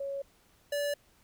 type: tone pair in turn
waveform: sine / square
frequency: 554.4 / 578 Hz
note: C#5 / D5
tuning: 0 / -28 cents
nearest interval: minor second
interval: 72 cents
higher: second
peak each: -33 / -30 dBFS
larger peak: second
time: 0-0.22 / 0.72-0.94 s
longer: neither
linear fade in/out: 5 ms
effects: pink hiss -65 dBFS RMS until 1.23 s